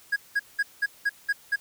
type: tone bursts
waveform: triangle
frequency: 1649 Hz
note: G#6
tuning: 13 cents flat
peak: -19 dBFS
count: 7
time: 0.12-1.561 s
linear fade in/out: 10 ms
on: 43 ms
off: 190 ms
effects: white hiss -54 dBFS RMS until 1.6 s